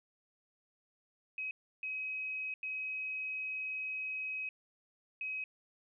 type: tone bursts at uneven times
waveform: sine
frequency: 2539 Hz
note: D#7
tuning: 34 cents sharp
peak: -36 dBFS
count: 4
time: 1.38-1.51 / 1.83-2.54 / 2.63-4.49 / 5.21-5.44 s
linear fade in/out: 2 ms
effects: none